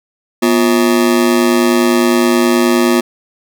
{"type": "ring-modulated tone", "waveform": "40% pulse", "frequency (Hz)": 296.7, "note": "D4", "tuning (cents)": 18, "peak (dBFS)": -5, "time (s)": [0.42, 3.01], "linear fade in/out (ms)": 10, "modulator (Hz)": 54.8, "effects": []}